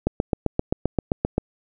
click train, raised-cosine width 2 ms, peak -6 dBFS, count 11, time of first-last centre 0.07-1.381 s, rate 7.63 Hz, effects none

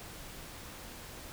silence, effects pink hiss -47 dBFS RMS until 1.32 s

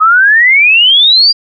sine exponential sweep, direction up, 1244.5 to 4847 Hz, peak -3 dBFS, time 0-1.33 s, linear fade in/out 20 ms, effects none

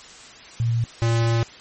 sine / square tone pair in turn, 116.54 / 115.67 Hz, A#2 / A#2, 0 / -13 cents, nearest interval unison, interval 13 cents, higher first, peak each -18 dBFS, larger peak neither, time 0.6-0.84 / 1.02-1.43 s, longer second, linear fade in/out 0 ms, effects white hiss -43 dBFS RMS until 1.6 s + MP3 32 kbps

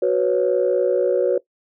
sine chord, F# suspended fourth, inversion none, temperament equal, 370 / 493.9 / 554.4 Hz, F#4 / B4 / C#5, 0 / 0 / 0 cents, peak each -19 dBFS, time 0.02-1.38 s, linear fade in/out 5 ms, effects noise-tail reverb RT60 0.1 s tail -19 dB re dry + tanh soft clip ceiling -8 dBFS

